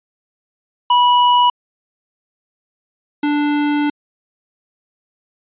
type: tone pair in turn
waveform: square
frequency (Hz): 978 / 293.5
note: B5 / D4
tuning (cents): -17 / -1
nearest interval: octave + major sixth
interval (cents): 2084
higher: first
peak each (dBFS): -10 / -15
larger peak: first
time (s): 0.9-1.5 / 3.23-3.9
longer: second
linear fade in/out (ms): 5
effects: resampled to 8000 Hz